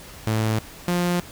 sawtooth tone pair in turn, 109.9 / 176.16 Hz, A2 / F3, -2 / +15 cents, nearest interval minor sixth, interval 817 cents, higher second, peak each -16 dBFS, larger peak neither, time 0.27-0.59 / 0.88-1.2 s, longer neither, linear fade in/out 0 ms, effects pink hiss -42 dBFS RMS until 1.31 s

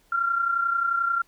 sine tone pair together, 1373.7 / 1405 Hz, F6 / F6, -29 / +10 cents, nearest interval unison, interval 39 cents, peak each -22 / -29 dBFS, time 0.12-1.22 s, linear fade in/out 5 ms, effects pink hiss -62 dBFS RMS until 1.27 s

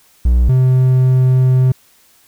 triangle tone pair in turn, 60.8 / 128.83 Hz, B1 / C3, -26 / -26 cents, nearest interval octave + minor second, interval 1300 cents, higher second, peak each -6 dBFS, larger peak neither, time 0.25-0.49 / 0.49-1.72 s, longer second, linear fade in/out 5 ms, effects white hiss -51 dBFS RMS until 2.27 s

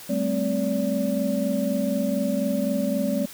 sine tone cluster, 194.3 / 218.3 / 261.7 / 574 Hz, G3 / A3 / C4 / D5, -15 / -13 / 0 / -40 cents, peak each -27 dBFS, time 0.09-3.26 s, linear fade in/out 10 ms, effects white hiss -42 dBFS RMS until 3.33 s

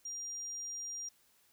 sine tone, 5700 Hz, F8, 34 cents sharp, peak -39 dBFS, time 0.05-1.09 s, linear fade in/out 5 ms, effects white hiss -69 dBFS RMS until 1.52 s

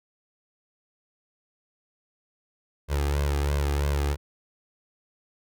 sawtooth tone with flanger, 71.7 Hz, D2, 41 cents flat, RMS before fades -25 dBFS, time 2.88-4.17 s, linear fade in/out 50 ms, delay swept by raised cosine 1.9 to 2.49 ms, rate 3 Hz, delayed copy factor +0.8, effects none

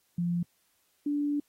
sine tone pair in turn, 173.3 / 290.7 Hz, F3 / D4, -13 / -18 cents, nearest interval major sixth, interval 895 cents, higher second, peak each -26 dBFS, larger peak neither, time 0.18-0.43 / 1.06-1.4 s, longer second, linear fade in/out 5 ms, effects white hiss -71 dBFS RMS until 1.48 s + AAC 48 kbps

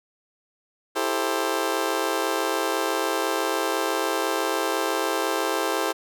20% pulse chord, A minor seventh, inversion second, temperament just, 330 / 396 / 440 / 528 Hz, E4 / G4 / A4 / C5, +2 / +18 / 0 / +16 cents, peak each -24 dBFS, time 0.95-5.93 s, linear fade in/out 20 ms, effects none

